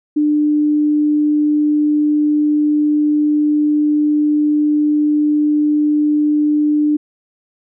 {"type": "tone", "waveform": "sine", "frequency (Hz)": 298.8, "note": "D4", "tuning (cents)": 30, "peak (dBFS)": -11, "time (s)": [0.16, 6.97], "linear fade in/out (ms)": 10, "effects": []}